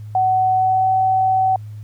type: tone with pitch glide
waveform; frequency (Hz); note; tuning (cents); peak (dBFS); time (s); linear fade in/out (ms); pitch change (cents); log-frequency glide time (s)
sine; 750 to 757.4; F#5 to F#5; +23 to +40; -13; 0.15-1.56; 2; +17; 0.57-0.91
effects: added 106 Hz sine -30 dBFS peak until 1.83 s + pink hiss -57 dBFS RMS until 1.83 s